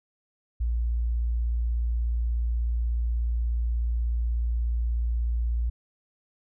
sine tone, 58.27 Hz, A#1, in tune, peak -23 dBFS, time 0.6-5.7 s, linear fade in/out 10 ms, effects none

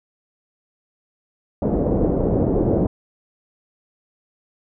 white low-pass noise, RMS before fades -19 dBFS, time 1.62-2.87 s, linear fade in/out 2 ms, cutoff 500 Hz, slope 24 dB/octave, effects none

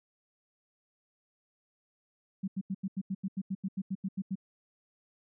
sine tone bursts, 191.9 Hz, G3, 37 cents flat, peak -30 dBFS, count 15, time 2.43-4.355 s, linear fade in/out 10 ms, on 49 ms, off 85 ms, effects none

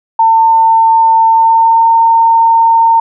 sine tone with pitch glide, 901 to 912.5 Hz, A5 to A#5, +41 to -37 cents, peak -4 dBFS, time 0.19-3 s, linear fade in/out 5 ms, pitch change +22 cents, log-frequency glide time 1.29-1.89 s, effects none

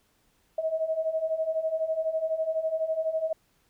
sine beating tone pair, 631 / 643 Hz, D#5 / E5, +24 / -43 cents, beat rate 12 Hz, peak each -31 / -27 dBFS, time 0.58-3.33 s, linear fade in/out 5 ms, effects pink hiss -68 dBFS RMS until 3.69 s

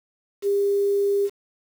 sine tone with quantisation, 401.6 Hz, G4, 42 cents sharp, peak -18 dBFS, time 0.42-1.3 s, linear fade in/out 50 ms, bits 7, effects none

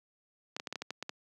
clicks, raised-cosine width 0.2 ms, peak -20 dBFS, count 9, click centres 0.565 / 0.599 / 0.672 / 0.726 / 0.757 / 0.82 / 0.906 / 1.026 / 1.094 s, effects high-pass 200 Hz 12 dB/octave

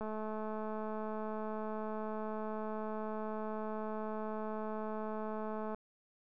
click train, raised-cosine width 1 ms, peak -28 dBFS, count 1240, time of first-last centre 0.01-5.746 s, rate 216 Hz, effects none

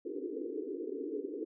white band-pass noise, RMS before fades -39 dBFS, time 0.05-1.45 s, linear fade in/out 10 ms, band 270 to 460 Hz, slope 96 dB/octave, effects none

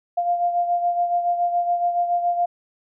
sine beating tone pair, 698.5 / 705.6 Hz, F5 / F5, 0 / +18 cents, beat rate 7.1 Hz, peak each -19 / -27 dBFS, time 0.17-2.46 s, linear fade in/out 10 ms, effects none

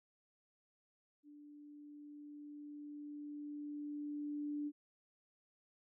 sine tone with level ramp, 293.7 Hz, D4, in tune, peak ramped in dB -55 to -37 dBFS, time 1.23-4.72 s, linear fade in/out 50 ms, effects none

